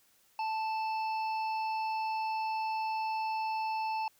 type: harmonic tone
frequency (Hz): 880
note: A5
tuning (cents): 0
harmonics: 1 / 3 / 5 / 6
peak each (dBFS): -31 / -42 / -50 / -52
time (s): 0.39-4.08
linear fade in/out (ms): 2
effects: white hiss -67 dBFS RMS until 4.19 s